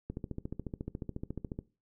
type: click train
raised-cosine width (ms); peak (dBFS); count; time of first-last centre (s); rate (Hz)
3; -24; 22; 0.1-1.589; 14.1
effects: noise-tail reverb RT60 0.3 s tail -19 dB re dry